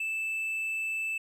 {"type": "tone", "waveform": "triangle", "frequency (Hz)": 2637, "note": "E7", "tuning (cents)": 0, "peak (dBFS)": -28, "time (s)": [0, 1.18], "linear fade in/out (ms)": 5, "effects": []}